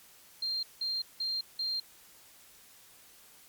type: tone bursts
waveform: sine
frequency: 4186 Hz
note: C8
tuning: in tune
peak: -30 dBFS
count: 4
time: 0.42-1.8 s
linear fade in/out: 5 ms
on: 210 ms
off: 180 ms
effects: white hiss -57 dBFS RMS until 3.48 s + MP3 96 kbps